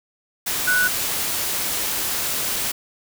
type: tone in noise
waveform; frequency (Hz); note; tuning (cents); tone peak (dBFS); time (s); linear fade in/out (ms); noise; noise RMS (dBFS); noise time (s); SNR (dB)
sine; 1480; F#6; 0; -16; 0.67-0.88; 10; white; -24; 0.46-2.72; +5
effects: none